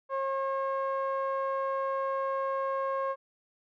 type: tone with low-pass filter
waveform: sawtooth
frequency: 540 Hz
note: C#5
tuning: 45 cents flat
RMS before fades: -31 dBFS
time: 0.09-3.16 s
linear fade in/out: 50 ms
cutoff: 1100 Hz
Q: 2.3
effects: none